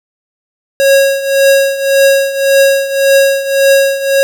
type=tone with tremolo; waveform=square; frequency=548 Hz; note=C#5; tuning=20 cents flat; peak=-4 dBFS; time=0.8-4.23 s; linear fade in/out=0 ms; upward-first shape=triangle; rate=1.8 Hz; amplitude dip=80%; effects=7-bit